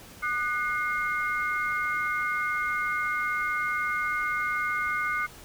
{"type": "tone cluster", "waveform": "sine", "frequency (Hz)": [1215, 1479, 2135], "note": ["D#6", "F#6", "C7"], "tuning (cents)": [-42, -1, 34], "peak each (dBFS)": -30, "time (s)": [0.22, 5.27], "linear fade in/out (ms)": 20, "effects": ["pink hiss -48 dBFS RMS until 5.44 s"]}